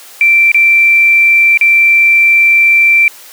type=tone with dropouts; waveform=sine; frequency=2347 Hz; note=D7; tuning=2 cents flat; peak=-4 dBFS; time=0.21-3.08 s; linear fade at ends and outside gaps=1 ms; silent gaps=0.517-0.545 / 1.574-1.611 s; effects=white hiss -35 dBFS RMS until 3.32 s + high-pass 400 Hz 12 dB/octave